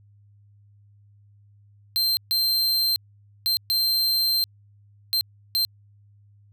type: tone bursts at uneven times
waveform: 45% pulse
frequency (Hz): 4143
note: C8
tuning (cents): -18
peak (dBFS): -19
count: 6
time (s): 1.96-2.17 / 2.31-2.96 / 3.46-3.57 / 3.7-4.44 / 5.13-5.21 / 5.55-5.65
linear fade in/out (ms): 0
effects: added 102 Hz sine -52 dBFS peak until 6.52 s